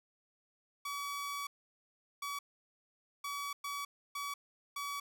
sawtooth tone bursts at uneven times, 1139 Hz, C#6, 47 cents sharp, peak -34 dBFS, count 6, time 0.85-1.47 / 2.22-2.39 / 3.24-3.53 / 3.64-3.85 / 4.15-4.34 / 4.76-5 s, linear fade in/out 5 ms, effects none

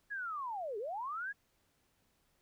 sine linear two-way sweep, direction down then up, 1700 to 392 to 1700 Hz, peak -37 dBFS, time 0.1-1.33 s, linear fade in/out 20 ms, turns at 0.78 s, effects pink hiss -75 dBFS RMS until 2.41 s

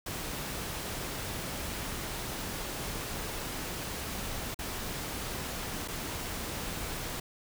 pink noise with dropouts, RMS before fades -37 dBFS, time 0.06-7.2 s, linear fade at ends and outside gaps 5 ms, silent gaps 4.545-4.589 / 5.878-5.882 s, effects none

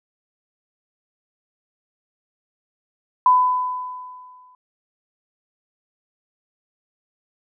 sine tone with exponential decay, 1003 Hz, B5, 26 cents sharp, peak -9 dBFS, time 3.26-4.55 s, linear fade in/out 2 ms, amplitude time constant 280 ms, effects none

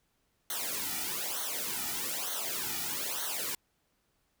white noise with flanger, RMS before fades -35 dBFS, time 0.5-3.55 s, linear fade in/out 2 ms, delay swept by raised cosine 0.4 to 1.9 ms, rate 1.1 Hz, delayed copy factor -0.95, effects pink hiss -75 dBFS RMS until 4.4 s

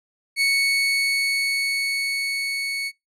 30% pulse tone with level ramp, 2217 Hz, C#7, in tune, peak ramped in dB -14 to -22 dBFS, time 0.36-2.92 s, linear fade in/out 50 ms, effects noise-tail reverb RT60 0.2 s tail -26 dB re dry + low-pass 12000 Hz 12 dB/octave

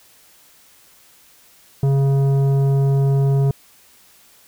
sine tone with tanh clipping, 137.6 Hz, C#3, 12 cents flat, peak -15 dBFS, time 1.83-3.51 s, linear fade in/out 2 ms, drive 11 dB, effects white hiss -51 dBFS RMS until 4.47 s

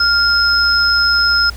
sine tone pair together, 1400 / 5147 Hz, F6 / E8, +4 / -42 cents, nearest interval octave + major seventh, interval 2254 cents, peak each -13 dBFS, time 0-1.5 s, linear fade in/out 5 ms, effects added 60 Hz sine -28 dBFS peak until 1.56 s + pink hiss -38 dBFS RMS until 1.56 s

